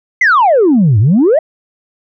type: exponential two-way sweep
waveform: sine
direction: down then up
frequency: 2122 to 97.3 to 675 Hz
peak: -4 dBFS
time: 0.21-1.39 s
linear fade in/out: 5 ms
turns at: 0.99 s
effects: tanh soft clip ceiling -3 dBFS